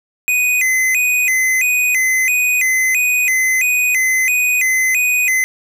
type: tone with vibrato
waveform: square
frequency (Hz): 2254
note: C#7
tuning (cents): +28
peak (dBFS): -13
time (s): 0.28-5.44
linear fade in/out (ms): 0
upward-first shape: square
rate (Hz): 1.5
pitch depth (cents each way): 170
effects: none